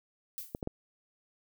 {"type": "noise with exponential decay", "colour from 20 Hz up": "violet", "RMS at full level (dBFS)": -37, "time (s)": [0.38, 0.61], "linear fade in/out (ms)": 0, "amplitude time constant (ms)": 50}
{"type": "clicks", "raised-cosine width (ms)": 2, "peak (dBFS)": -21, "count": 3, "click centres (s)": [0.549, 0.628, 0.674]}
{"effects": []}